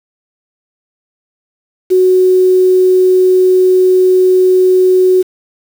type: tone with quantisation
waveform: sine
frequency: 370 Hz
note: F#4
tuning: in tune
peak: -5 dBFS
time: 1.9-5.23 s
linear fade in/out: 20 ms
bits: 5
effects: none